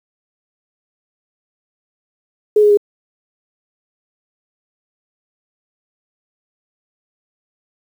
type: tone with pitch steps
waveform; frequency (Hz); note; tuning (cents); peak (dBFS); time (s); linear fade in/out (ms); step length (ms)
sine; 422.3 / 416.5 / 410.8; G#4 / G#4 / G#4; +29 / +5 / -19; -7; 2.56-2.773; 5; 71
effects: 7-bit